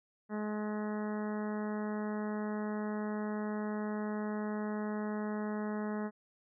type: harmonic tone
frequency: 211.4 Hz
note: G#3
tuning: 31 cents sharp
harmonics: 1 / 2 / 3 / 4 / 5 / 6 / 7 / 8 / 9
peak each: -35 / -41 / -45 / -47 / -49 / -51 / -52 / -53 / -54 dBFS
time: 0.29-6.11 s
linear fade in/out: 50 ms
effects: none